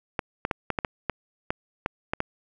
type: clicks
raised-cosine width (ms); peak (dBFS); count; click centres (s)
0.5; -10; 11; 0.192 / 0.451 / 0.512 / 0.703 / 0.788 / 0.848 / 1.097 / 1.505 / 1.861 / 2.135 / 2.204
effects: none